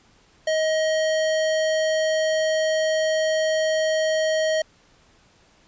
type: tone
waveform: square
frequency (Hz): 630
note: D#5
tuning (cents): +21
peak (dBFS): -20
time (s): 0.47-4.62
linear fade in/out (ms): 5
effects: pink hiss -57 dBFS RMS until 5.67 s + resampled to 16000 Hz